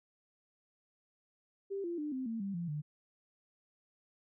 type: tone with pitch steps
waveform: sine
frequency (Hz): 394.3 / 343.3 / 298.8 / 260.1 / 226.5 / 197.15 / 171.63 / 149.41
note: G4 / F4 / D4 / C4 / A#3 / G3 / F3 / D3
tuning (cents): +10 / -30 / +30 / -10 / -50 / +10 / -30 / +30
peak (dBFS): -35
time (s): 1.7-2.82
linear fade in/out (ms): 20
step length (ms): 140
effects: none